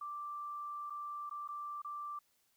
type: tone with dropouts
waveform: sine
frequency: 1175 Hz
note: D6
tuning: 1 cent sharp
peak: -40 dBFS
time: 0.01-2.19 s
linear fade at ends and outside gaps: 5 ms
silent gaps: 0.899-0.904 / 1.296-1.31 / 1.477-1.487 / 1.819-1.846 s
effects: white hiss -75 dBFS RMS until 2.56 s